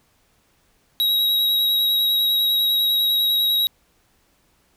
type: tone with vibrato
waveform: square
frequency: 3835 Hz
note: A#7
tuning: 48 cents sharp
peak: -17 dBFS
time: 1-3.67 s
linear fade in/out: 0 ms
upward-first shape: sine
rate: 10 Hz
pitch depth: 13 cents each way
effects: pink hiss -62 dBFS RMS until 4.76 s